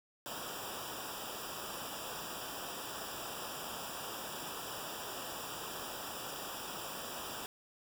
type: noise with comb filter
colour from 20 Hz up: pink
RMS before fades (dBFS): -43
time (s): 0.26-7.46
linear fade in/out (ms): 0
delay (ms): 0.47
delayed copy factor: -0.95
effects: none